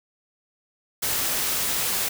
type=noise; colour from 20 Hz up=white; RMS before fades=-25 dBFS; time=1.02-2.09 s; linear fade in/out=10 ms; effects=none